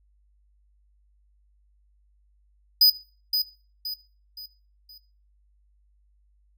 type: tone with echo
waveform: square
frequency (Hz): 4978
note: D#8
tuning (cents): 0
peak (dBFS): -13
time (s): 2.81-2.9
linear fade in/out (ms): 5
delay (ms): 520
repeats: 4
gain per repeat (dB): -8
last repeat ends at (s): 4.98
effects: noise-tail reverb RT60 0.4 s tail -19 dB re dry + added 50 Hz sine -60 dBFS peak until 6.57 s